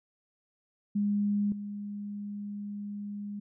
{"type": "tone with level steps", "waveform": "sine", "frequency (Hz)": 204.7, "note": "G#3", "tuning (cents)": -25, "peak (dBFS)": [-25, -35], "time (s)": [0.95, 3.4], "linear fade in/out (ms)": 10, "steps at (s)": 1.52, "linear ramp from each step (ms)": 2, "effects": []}